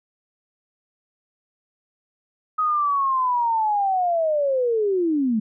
sine linear sweep, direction down, 1264 to 207.7 Hz, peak -18 dBFS, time 2.58-5.4 s, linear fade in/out 10 ms, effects none

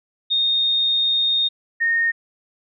sine tone pair in turn, 3688 / 1844 Hz, A#7 / A#6, -19 / -19 cents, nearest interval octave, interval 1200 cents, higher first, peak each -16 dBFS, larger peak neither, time 0.3-1.49 / 1.8-2.12 s, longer first, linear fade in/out 20 ms, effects none

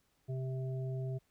harmonic tone, 130.81 Hz, C3, in tune, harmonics 1 / 3 / 5, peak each -35 / -45 / -49 dBFS, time 0.28-1.19 s, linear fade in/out 20 ms, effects pink hiss -75 dBFS RMS until 1.3 s

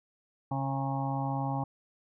harmonic tone with a mistuned harmonic, 136.4 Hz, C#3, 28 cents flat, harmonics 1 / 2 / 4 / 5 / 6 / 7 / 8, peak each -32 / -36 / -43 / -42 / -35 / -41 / -43 dBFS, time 0.51-1.64 s, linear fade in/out 5 ms, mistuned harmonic 7, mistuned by -37 cents, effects none

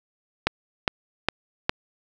click train, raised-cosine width 0.3 ms, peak -3 dBFS, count 4, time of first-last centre 0.47-1.694 s, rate 2.45 Hz, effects none

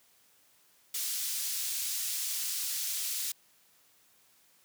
pink high-pass noise, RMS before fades -34 dBFS, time 0.94-3.32 s, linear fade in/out 5 ms, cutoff 4900 Hz, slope 12 dB/octave, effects white hiss -65 dBFS RMS until 4.64 s + high-pass 80 Hz 12 dB/octave

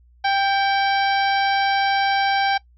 harmonic tone with a mistuned harmonic, 789 Hz, G5, 11 cents sharp, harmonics 1 / 2 / 3 / 4 / 5 / 6 / 7, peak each -18 / -24 / -28 / -30 / -32 / -34 / -35 dBFS, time 0.24-2.58 s, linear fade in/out 10 ms, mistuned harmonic 3, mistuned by -48 cents, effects noise-tail reverb RT60 0.1 s tail -21 dB re dry + added 60 Hz sine -50 dBFS peak until 2.77 s

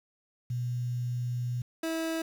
sine / 30% pulse tone pair in turn, 122.5 / 325.1 Hz, B2 / E4, -14 / -24 cents, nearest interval octave + perfect fourth, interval 1690 cents, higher second, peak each -29 / -27 dBFS, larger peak second, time 0.5-1.62 / 1.83-2.22 s, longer first, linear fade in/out 5 ms, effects 9-bit

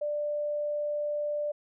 sine tone, 591 Hz, D5, 11 cents sharp, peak -28 dBFS, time 0.01-1.52 s, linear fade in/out 10 ms, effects none

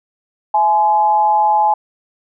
sine tone with amplitude modulation, 846 Hz, G#5, 32 cents sharp, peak -7 dBFS, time 0.54-1.74 s, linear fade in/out 5 ms, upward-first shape sine, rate 180 Hz, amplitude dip 65%, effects none

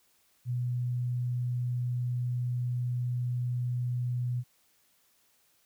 sine tone, 123.1 Hz, B2, 5 cents flat, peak -28 dBFS, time 0.45-4.44 s, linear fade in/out 50 ms, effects white hiss -68 dBFS RMS until 5.65 s

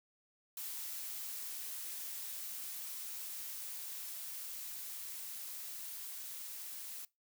blue noise with level ramp, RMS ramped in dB -43 to -46 dBFS, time 0.57-7.05 s, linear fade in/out 2 ms, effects noise-tail reverb RT60 0.2 s tail -21 dB re dry

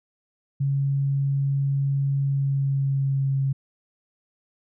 sine tone with pitch glide, 138.59 to 136.05 Hz, C#3 to C#3, 0 to -32 cents, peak -20 dBFS, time 0.6-3.53 s, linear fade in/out 10 ms, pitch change -32 cents, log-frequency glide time 2.22-3.4 s, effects none

